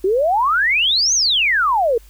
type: exponential two-way sweep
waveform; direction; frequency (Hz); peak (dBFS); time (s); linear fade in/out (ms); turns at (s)
sine; up then down; 359.5 to 6570 to 437.6; -13; 0.04-1.98; 5; 1.14
effects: added 50 Hz sine -42 dBFS peak until 2.09 s + white hiss -52 dBFS RMS until 2.09 s